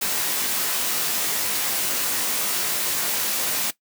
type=noise with comb filter; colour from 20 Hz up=white; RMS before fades=-24 dBFS; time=0.01-3.71 s; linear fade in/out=10 ms; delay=19 ms; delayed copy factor=+0.65; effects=noise-tail reverb RT60 0.1 s tail -17 dB re dry + high-pass 150 Hz 12 dB/octave